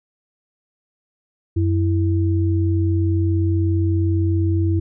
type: tone pair together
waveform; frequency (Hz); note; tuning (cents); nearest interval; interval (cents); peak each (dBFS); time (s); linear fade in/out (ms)
sine; 92.49 / 329.6; F#2 / E4; 0 / 0; octave + minor seventh; 2200; -16 / -22; 1.56-4.8; 10
effects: none